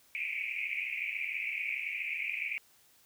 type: band-pass noise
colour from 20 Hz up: white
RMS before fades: -36 dBFS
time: 0.15-2.58 s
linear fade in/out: 0 ms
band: 2200 to 2500 Hz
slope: 96 dB/octave
effects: white hiss -64 dBFS RMS until 3.05 s